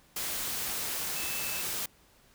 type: tone in noise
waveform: sine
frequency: 2623 Hz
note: E7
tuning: 9 cents flat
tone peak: -40 dBFS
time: 1.16-1.62 s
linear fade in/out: 5 ms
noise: white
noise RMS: -34 dBFS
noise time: 0.16-1.86 s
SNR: -9 dB
effects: pink hiss -62 dBFS RMS until 2.34 s